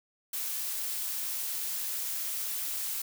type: noise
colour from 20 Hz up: blue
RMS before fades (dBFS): -34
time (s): 0.33-3.02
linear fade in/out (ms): 5
effects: none